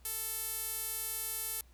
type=tone with band-pass filter; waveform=sawtooth; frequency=440 Hz; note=A4; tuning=in tune; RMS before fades=-38 dBFS; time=0.05-1.61 s; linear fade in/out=2 ms; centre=12000 Hz; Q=2.8; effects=added 60 Hz sine -57 dBFS peak until 1.73 s + pink hiss -67 dBFS RMS until 1.73 s